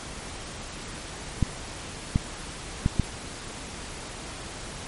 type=clicks; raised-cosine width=5 ms; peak=-8 dBFS; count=4; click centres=1.427 / 2.159 / 2.861 / 2.997 s; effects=pink hiss -38 dBFS RMS until 4.87 s + MP3 48 kbps